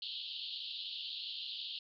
pink band-pass noise, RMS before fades -43 dBFS, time 0.02-1.79 s, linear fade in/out 2 ms, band 2900 to 4500 Hz, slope 96 dB/octave, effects none

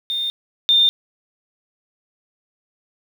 sine tone pair in turn, 3633 / 3614 Hz, A#7 / A7, -45 / +46 cents, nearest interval unison, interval 9 cents, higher first, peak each -20 / -11 dBFS, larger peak second, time 0.1-0.3 / 0.69-0.89 s, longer neither, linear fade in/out 0 ms, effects 7-bit

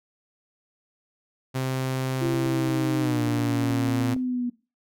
sawtooth tone with pitch glide, 130.81 to 117.21 Hz, C3 to A#2, 0 to +10 cents, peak -21 dBFS, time 1.54-4.15 s, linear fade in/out 20 ms, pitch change -190 cents, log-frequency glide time 3-3.22 s
sine linear sweep, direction down, 342.3 to 241.7 Hz, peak -24 dBFS, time 2.21-4.5 s, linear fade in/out 10 ms
clicks, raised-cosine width 2 ms, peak -25 dBFS, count 11, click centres 2.258 / 2.341 / 2.463 / 2.691 / 3.277 / 3.388 / 3.635 / 3.705 / 3.883 / 4.011 / 4.164 s
effects noise-tail reverb RT60 0.3 s tail -19 dB re dry

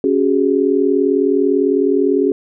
sine chord, C# suspended fourth, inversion none, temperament equal with one note detuned, 277.2 / 375.4 / 415.3 Hz, C#4 / F#4 / G#4, 0 / +25 / 0 cents, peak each -16 dBFS, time 0.04-2.32 s, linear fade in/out 2 ms, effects none

